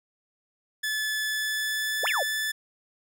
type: tone with pitch glide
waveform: sawtooth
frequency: 1729 to 1746.1 Hz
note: A6 to A6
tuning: -31 to -14 cents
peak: -23 dBFS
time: 0.83-2.52 s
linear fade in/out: 10 ms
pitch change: +17 cents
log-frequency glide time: 1.23-2.3 s
type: exponential two-way sweep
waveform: sine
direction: up then down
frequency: 392 to 3242 to 491.7 Hz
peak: -25 dBFS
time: 2.03-2.23 s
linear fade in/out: 5 ms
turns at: 2.08 s
effects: none